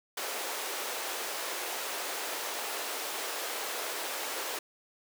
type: high-pass noise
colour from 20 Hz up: pink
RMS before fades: -36 dBFS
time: 0.17-4.59 s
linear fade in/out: 5 ms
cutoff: 410 Hz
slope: 24 dB/octave
effects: none